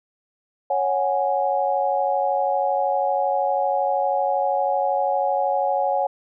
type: chord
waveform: sine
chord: C# suspended fourth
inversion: none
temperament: equal with one note detuned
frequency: 554.4 / 737.9 / 830.6 Hz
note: C#5 / F#5 / G#5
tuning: 0 / -5 / 0 cents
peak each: -23 dBFS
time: 0.7-6.07 s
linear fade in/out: 5 ms
effects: none